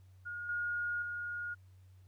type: tone with level steps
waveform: sine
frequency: 1432 Hz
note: F6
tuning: 43 cents sharp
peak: -39 / -33 / -37 dBFS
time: 0.25-1.55 s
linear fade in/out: 20 ms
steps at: 0.49 / 1.02 s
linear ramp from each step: 2 ms
effects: added 93 Hz sine -56 dBFS peak until 2.07 s + pink hiss -75 dBFS RMS until 2.07 s